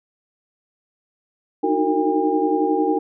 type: tone cluster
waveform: sine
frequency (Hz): 303.5 / 314.5 / 369 / 456.1 / 805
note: D#4 / D#4 / F#4 / A#4 / G5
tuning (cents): -43 / +19 / -5 / -38 / +46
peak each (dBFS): -23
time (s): 1.63-2.99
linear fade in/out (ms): 10
effects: none